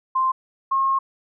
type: tone pair in turn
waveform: sine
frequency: 1046.5 / 1077.8 Hz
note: C6 / C#6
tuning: 0 / -49 cents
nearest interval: minor second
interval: 51 cents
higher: second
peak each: -17 dBFS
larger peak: neither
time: 0.15-0.32 / 0.71-0.99 s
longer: second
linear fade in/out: 10 ms
effects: none